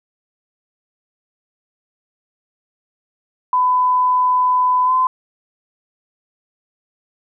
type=tone with pitch glide; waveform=sine; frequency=1003 to 1023.5 Hz; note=B5 to C6; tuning=+26 to -38 cents; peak=-12 dBFS; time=3.53-5.07 s; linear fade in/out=2 ms; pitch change=+36 cents; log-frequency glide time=4.85-4.92 s; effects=none